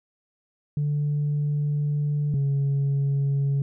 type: tone pair in turn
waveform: sine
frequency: 146.8 / 139.4 Hz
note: D3 / C#3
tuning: 0 / +10 cents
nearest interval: minor second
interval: 90 cents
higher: first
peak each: -20 / -18 dBFS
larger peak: second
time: 0.77-2.34 / 2.34-3.62 s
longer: first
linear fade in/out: 2 ms
effects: tanh soft clip ceiling -19 dBFS